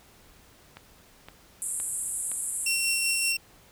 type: click train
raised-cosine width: 0.3 ms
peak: -26 dBFS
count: 4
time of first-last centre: 0.77-2.316 s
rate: 1.94 Hz
type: band-pass noise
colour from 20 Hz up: pink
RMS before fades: -32 dBFS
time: 1.62-3.32 s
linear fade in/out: 0 ms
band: 7700 to 11000 Hz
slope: 96 dB/octave
type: tone with tremolo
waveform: 25% pulse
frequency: 2723 Hz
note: F7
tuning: 44 cents flat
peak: -20 dBFS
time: 2.66-3.37 s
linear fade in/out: 5 ms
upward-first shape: sine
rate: 5.2 Hz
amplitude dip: 30%
effects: pink hiss -56 dBFS RMS until 3.71 s